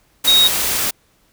sine tone in noise, 3775 Hz, A#7, 21 cents sharp, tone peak -9 dBFS, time 0.27-0.48 s, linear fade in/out 10 ms, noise white, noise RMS -19 dBFS, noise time 0.24-0.91 s, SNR +7 dB, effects pink hiss -58 dBFS RMS until 1.32 s

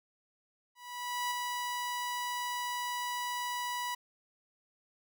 sawtooth tone with ADSR envelope, 979 Hz, B5, 15 cents flat, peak -27 dBFS, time 0.75-3.95 s, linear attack 560 ms, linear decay 9 ms, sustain -3 dB, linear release 8 ms, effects none

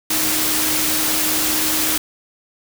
sine tone in noise, 311.1 Hz, D#4, in tune, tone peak -27 dBFS, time 0.1-1.98 s, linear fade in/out 5 ms, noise white, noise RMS -19 dBFS, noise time 0.1-1.98 s, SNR -11 dB, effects none

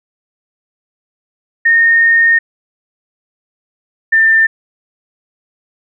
sine tone pair in turn, 1839 / 1791.8 Hz, A#6 / A6, -24 / +31 cents, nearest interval unison, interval 45 cents, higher first, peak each -6 dBFS, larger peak neither, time 1.65-2.39 / 4.12-4.47 s, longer first, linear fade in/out 10 ms, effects none

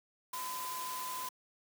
sine tone in noise, 1015 Hz, B5, 47 cents sharp, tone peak -39 dBFS, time 0.33-1.29 s, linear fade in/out 5 ms, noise white, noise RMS -43 dBFS, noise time 0.33-1.29 s, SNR +1 dB, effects high-pass 200 Hz 12 dB/octave

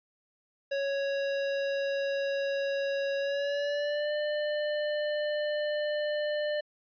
square tone with pitch glide, 554.4 to 597.6 Hz, C#5 to D5, 0 to +30 cents, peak -29 dBFS, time 0.71-6.61 s, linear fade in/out 10 ms, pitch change +130 cents, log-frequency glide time 3.18-4.13 s, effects resampled to 11025 Hz

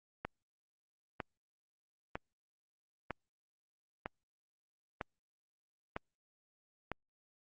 click train, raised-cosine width 0.5 ms, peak -22 dBFS, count 8, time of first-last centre 0.25-6.917 s, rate 1.05 Hz, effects Opus 48 kbps

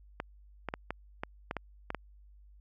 clicks, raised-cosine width 0.5 ms, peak -19 dBFS, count 9, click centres 0.201 / 0.687 / 0.739 / 0.906 / 1.235 / 1.511 / 1.567 / 1.904 / 1.947 s, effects added 50 Hz sine -54 dBFS peak until 2.6 s

